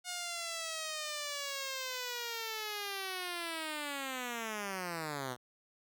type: linear sweep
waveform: 5% pulse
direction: down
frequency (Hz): 722 to 120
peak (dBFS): -26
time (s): 0.04-5.37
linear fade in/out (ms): 50
effects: none